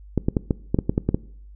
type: clicks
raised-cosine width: 3 ms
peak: -6 dBFS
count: 10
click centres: 0.177 / 0.285 / 0.368 / 0.508 / 0.745 / 0.788 / 0.895 / 0.979 / 1.09 / 1.145 s
effects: noise-tail reverb RT60 0.6 s tail -21 dB re dry + added 50 Hz sine -41 dBFS peak until 1.55 s